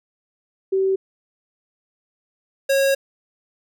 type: tone pair in turn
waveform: sine / square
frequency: 383.9 / 546.4 Hz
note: G4 / C#5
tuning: -36 / -25 cents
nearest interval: tritone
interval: 611 cents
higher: second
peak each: -16 dBFS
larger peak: neither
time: 0.72-0.96 / 2.69-2.95 s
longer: second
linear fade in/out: 10 ms
effects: none